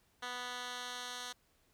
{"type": "tone with band-pass filter sweep", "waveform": "10% pulse", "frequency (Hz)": 246.9, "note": "B3", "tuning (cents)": 0, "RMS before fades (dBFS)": -43, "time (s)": [0.22, 1.33], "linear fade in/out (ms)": 10, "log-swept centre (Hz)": [2500, 4500], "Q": 0.87, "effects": ["pink hiss -72 dBFS RMS until 1.73 s"]}